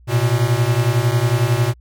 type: beating tone pair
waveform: square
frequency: 114.8 / 125.8 Hz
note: A#2 / B2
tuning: -26 / +32 cents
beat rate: 11 Hz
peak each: -18 dBFS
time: 0.07-1.74 s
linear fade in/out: 50 ms
effects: added 60 Hz sine -44 dBFS peak until 1.8 s